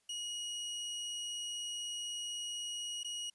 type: tone with dropouts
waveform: sawtooth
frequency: 2896 Hz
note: F#7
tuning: 38 cents flat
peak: -35 dBFS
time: 0.09-3.3 s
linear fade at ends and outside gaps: 5 ms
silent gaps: 3.033-3.045 s
effects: white hiss -75 dBFS RMS until 3.34 s + resampled to 24000 Hz